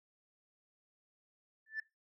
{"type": "tone with exponential growth", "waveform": "sine", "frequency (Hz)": 1760, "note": "A6", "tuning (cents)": 0, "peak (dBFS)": -31, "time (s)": [1.66, 1.8], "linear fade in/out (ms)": 5, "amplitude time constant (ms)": 29, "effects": ["noise-tail reverb RT60 0.2 s tail -20 dB re dry", "tanh soft clip ceiling -33 dBFS"]}